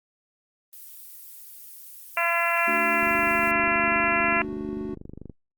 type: noise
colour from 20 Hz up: violet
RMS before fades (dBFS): -43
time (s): 0.73-3.51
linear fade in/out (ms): 0
type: harmonic tone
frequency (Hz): 340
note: F4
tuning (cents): -46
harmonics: 2 / 3 / 4 / 5 / 6 / 7 / 8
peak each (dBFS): -28 / -28 / -28 / -28 / -28 / -28 / -28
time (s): 2.17-4.42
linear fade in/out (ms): 2
type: chord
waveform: triangle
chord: D major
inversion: second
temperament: equal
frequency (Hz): 220 / 293.7 / 370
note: A3 / D4 / F#4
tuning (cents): 0 / 0 / 0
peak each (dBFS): -32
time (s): 2.67-4.95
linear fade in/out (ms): 10
type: click train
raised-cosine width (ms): 3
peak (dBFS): -26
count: 57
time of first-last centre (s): 3.03-5.297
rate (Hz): 24.7
effects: Opus 24 kbps